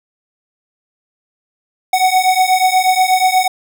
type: beating tone pair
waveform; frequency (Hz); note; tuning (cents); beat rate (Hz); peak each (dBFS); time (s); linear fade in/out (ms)
square; 741 / 749.3; F#5 / F#5; +2 / +22; 8.3; -14; 1.93-3.48; 5
effects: none